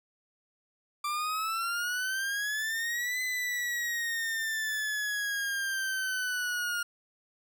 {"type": "exponential two-way sweep", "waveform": "40% pulse", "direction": "up then down", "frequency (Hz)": [1174.7, 2024, 1418], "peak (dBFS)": -29, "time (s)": [1.04, 6.83], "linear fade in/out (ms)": 5, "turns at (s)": 3.21, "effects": []}